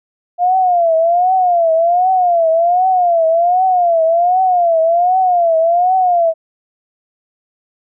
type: tone with vibrato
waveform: sine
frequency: 698 Hz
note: F5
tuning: 1 cent flat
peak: -9 dBFS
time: 0.38-6.34 s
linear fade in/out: 50 ms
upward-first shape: triangle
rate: 1.3 Hz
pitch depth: 150 cents each way
effects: none